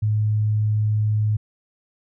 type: tone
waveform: sine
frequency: 106.8 Hz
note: G#2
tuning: 49 cents sharp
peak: -17 dBFS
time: 0.02-1.37 s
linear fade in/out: 10 ms
effects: none